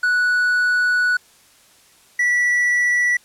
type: tone pair in turn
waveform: triangle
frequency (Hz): 1475 / 1952.5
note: F#6 / B6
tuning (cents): -6 / -20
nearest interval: perfect fourth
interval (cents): 486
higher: second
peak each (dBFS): -13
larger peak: neither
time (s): 0.03-1.17 / 2.19-3.17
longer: first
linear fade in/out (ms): 5
effects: white hiss -52 dBFS RMS until 3.24 s + low-pass 11000 Hz 12 dB/octave